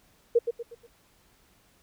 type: tone with echo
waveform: sine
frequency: 470 Hz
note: A#4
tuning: 14 cents sharp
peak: -16 dBFS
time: 0.35-0.39 s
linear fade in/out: 10 ms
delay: 120 ms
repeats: 4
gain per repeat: -8 dB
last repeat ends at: 0.87 s
effects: pink hiss -63 dBFS RMS until 1.82 s